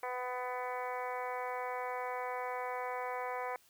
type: harmonic tone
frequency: 250 Hz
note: B3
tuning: 21 cents sharp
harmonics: 2 / 3 / 4 / 5 / 6 / 7 / 8 / 9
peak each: -41 / -41 / -41 / -48 / -51 / -50 / -49 / -48 dBFS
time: 0.03-3.56 s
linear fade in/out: 2 ms
effects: white hiss -66 dBFS RMS until 3.69 s